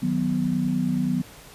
sine chord, B major, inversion first, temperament equal, 155.56 / 185 / 246.9 Hz, D#3 / F#3 / B3, 0 / 0 / 0 cents, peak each -28 / -25 / -24 dBFS, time 0.02-1.22 s, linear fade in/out 10 ms, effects pink hiss -46 dBFS RMS until 1.54 s + resampled to 32000 Hz

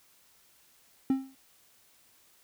triangle tone with exponential decay, 266.5 Hz, C4, 32 cents sharp, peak -18 dBFS, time 1.1-1.35 s, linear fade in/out 2 ms, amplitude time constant 54 ms, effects white hiss -63 dBFS RMS until 2.43 s

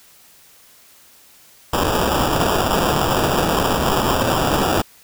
violet noise with sample-and-hold, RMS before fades -18 dBFS, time 1.73-4.82 s, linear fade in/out 5 ms, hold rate 2100 Hz, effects white hiss -49 dBFS RMS until 5.03 s

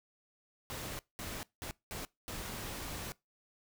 pink noise bursts at uneven times, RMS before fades -42 dBFS, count 5, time 0.7-0.99 / 1.19-1.43 / 1.62-1.71 / 1.91-2.05 / 2.28-3.12 s, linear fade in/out 0 ms, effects noise-tail reverb RT60 0.2 s tail -22 dB re dry

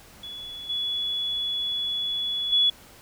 sine tone with level steps, 3399 Hz, G#7, 39 cents sharp, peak -35 / -25 / -17 dBFS, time 0.23-2.7 s, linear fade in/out 5 ms, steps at 0.69 / 2.52 s, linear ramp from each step 10 ms, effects pink hiss -50 dBFS RMS until 3.01 s

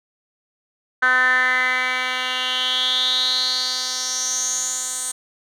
10% pulse tone with band-pass filter sweep, 254.7 Hz, C4, 46 cents flat, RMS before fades -21 dBFS, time 1.02-5.12 s, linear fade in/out 10 ms, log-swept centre 1600 to 8300 Hz, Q 6.7, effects none

